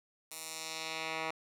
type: tone with band-pass filter sweep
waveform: 10% pulse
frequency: 160 Hz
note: D#3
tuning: 49 cents sharp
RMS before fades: -40 dBFS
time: 0.31-1.31 s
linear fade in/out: 2 ms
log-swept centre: 11000 to 1700 Hz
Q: 0.98
effects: none